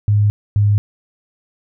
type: tone pair in turn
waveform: sine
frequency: 103.83 / 103.05 Hz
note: G#2 / G#2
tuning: 0 / -13 cents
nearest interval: unison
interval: 13 cents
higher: first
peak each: -10 dBFS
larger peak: neither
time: 0.08-0.3 / 0.56-0.78 s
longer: neither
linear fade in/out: 0 ms
effects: none